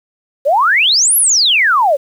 sine exponential two-way sweep, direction up then down, 523.3 to 11840 to 523.3 Hz, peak -8 dBFS, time 0.45-1.97 s, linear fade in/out 20 ms, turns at 1.17 s, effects 7-bit

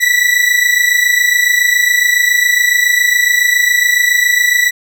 40% pulse tone pair together, 1945.8 / 1973 Hz, B6 / B6, -26 / -2 cents, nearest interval unison, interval 24 cents, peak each -11 / -11 dBFS, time 0-4.71 s, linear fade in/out 20 ms, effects none

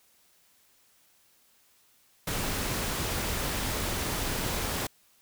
pink noise, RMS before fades -31 dBFS, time 2.27-4.87 s, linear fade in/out 5 ms, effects white hiss -64 dBFS RMS until 5.21 s

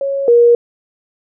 sine tone pair in turn, 552 / 474.4 Hz, C#5 / A#4, -7 / +30 cents, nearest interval minor third, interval 263 cents, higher first, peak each -15 / -5 dBFS, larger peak second, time 0.01-0.28 / 0.28-0.55 s, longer neither, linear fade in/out 2 ms, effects none

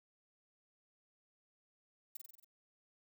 violet noise with echo, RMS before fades -45 dBFS, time 2.15-2.17 s, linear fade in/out 5 ms, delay 46 ms, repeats 6, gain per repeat -3 dB, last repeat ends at 2.446 s, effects none

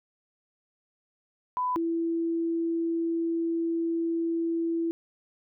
sine tone pair in turn, 999 / 332.6 Hz, B5 / E4, +20 / +16 cents, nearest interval octave + perfect fifth, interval 1904 cents, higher first, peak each -25 dBFS, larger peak neither, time 1.57-1.76 / 1.76-4.91 s, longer second, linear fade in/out 0 ms, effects none

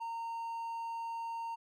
triangle tone, 920 Hz, A#5, 23 cents flat, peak -35 dBFS, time 0-1.56 s, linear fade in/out 20 ms, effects none

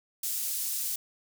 pink high-pass noise, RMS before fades -32 dBFS, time 0.23-0.96 s, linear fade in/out 5 ms, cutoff 8000 Hz, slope 12 dB/octave, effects none

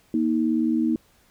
sine tone pair together, 236.4 / 315.5 Hz, A#3 / D#4, +24 / +24 cents, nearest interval perfect fourth, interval 500 cents, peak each -22 dBFS, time 0.14-0.96 s, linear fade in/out 2 ms, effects pink hiss -60 dBFS RMS until 1.3 s

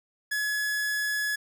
45% pulse tone, 1696 Hz, G#6, 36 cents sharp, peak -26 dBFS, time 0.31-1.36 s, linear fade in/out 10 ms, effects none

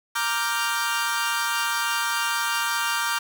sawtooth chord, G minor seventh, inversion first, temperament equal, 932.3 / 1174.7 / 1396.9 / 1568 Hz, Bb5 / D6 / F6 / G6, 0 / 0 / 0 / 0 cents, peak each -25 dBFS, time 0.15-3.19 s, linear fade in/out 10 ms, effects 7-bit

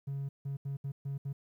triangle tone bursts at uneven times, 138.59 Hz, C#3, in tune, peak -31 dBFS, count 6, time 0.07-0.29 / 0.45-0.57 / 0.65-0.77 / 0.84-0.92 / 1.05-1.18 / 1.25-1.33 s, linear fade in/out 10 ms, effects tanh soft clip ceiling -29 dBFS + 12-bit

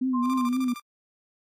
sine tone with vibrato, 251.7 Hz, B3, 33 cents sharp, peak -22 dBFS, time 0.01-0.74 s, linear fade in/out 10 ms, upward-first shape triangle, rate 3.8 Hz, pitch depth 80 cents each way
sine tone, 1052 Hz, C6, 9 cents sharp, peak -28 dBFS, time 0.13-0.49 s, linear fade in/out 20 ms
sawtooth tone with tremolo, 1187 Hz, D6, 18 cents sharp, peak -31 dBFS, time 0.22-0.82 s, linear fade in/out 50 ms, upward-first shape square, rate 13 Hz, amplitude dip 80%
effects MP3 64 kbps

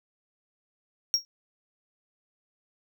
triangle tone with exponential decay, 5588 Hz, F8, in tune, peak -15 dBFS, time 1.14-1.25 s, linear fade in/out 0 ms, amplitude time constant 22 ms, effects none

